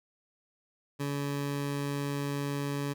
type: tone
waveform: 20% pulse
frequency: 142.1 Hz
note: C#3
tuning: 43 cents sharp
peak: -26 dBFS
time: 0.99-2.94 s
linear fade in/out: 20 ms
effects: none